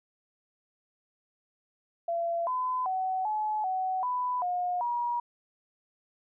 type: tone with pitch steps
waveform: sine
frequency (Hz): 679 / 1013 / 752 / 855 / 750 / 995 / 717 / 958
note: F5 / B5 / F#5 / A5 / F#5 / B5 / F5 / A#5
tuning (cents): -49 / +44 / +28 / -50 / +23 / +13 / +45 / +47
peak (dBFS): -27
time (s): 2.08-5.2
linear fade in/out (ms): 5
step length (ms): 390
effects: none